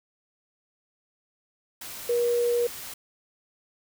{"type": "tone in noise", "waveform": "sine", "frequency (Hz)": 478.2, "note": "A#4", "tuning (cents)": 44, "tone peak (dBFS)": -21, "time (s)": [2.09, 2.67], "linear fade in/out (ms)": 5, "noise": "white", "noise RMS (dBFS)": -39, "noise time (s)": [1.81, 2.94], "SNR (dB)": 15, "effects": []}